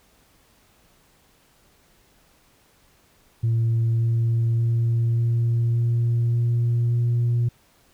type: tone with pitch steps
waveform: sine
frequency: 114.7 / 115.43 / 116.17 / 116.91 / 117.65 / 118.4 / 119.16 Hz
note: A#2 / A#2 / A#2 / A#2 / A#2 / A#2 / A#2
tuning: -28 / -17 / -6 / +5 / +16 / +27 / +38 cents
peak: -16 dBFS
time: 3.43-7.49 s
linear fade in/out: 10 ms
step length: 580 ms
effects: tanh soft clip ceiling -16 dBFS + pink hiss -59 dBFS RMS until 7.93 s